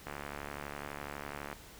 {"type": "click train", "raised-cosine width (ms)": 0.5, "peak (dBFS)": -25, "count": 106, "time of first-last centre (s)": [0.07, 1.528], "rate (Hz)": 72, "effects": ["pink hiss -53 dBFS RMS until 1.79 s"]}